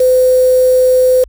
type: tone with quantisation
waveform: sine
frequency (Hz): 509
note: C5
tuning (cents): -48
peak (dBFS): -6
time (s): 0-1.24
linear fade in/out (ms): 5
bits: 4
effects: added 50 Hz sine -36 dBFS peak until 1.28 s